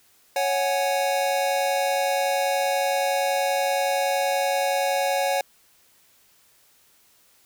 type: chord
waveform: square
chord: C# suspended fourth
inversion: none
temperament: equal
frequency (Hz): 554.4 / 740 / 830.6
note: C#5 / F#5 / G#5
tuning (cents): 0 / 0 / 0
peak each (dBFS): -25 / -26 / -29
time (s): 0.36-5.41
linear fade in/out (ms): 2
effects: white hiss -59 dBFS RMS until 7.45 s